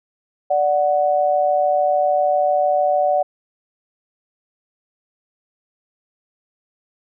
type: tone pair together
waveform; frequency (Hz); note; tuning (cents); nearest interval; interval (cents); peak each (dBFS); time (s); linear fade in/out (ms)
sine; 586.9 / 740; D5 / F#5; -1 / 0; major third; 401; -17; 0.5-3.23; 10
effects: none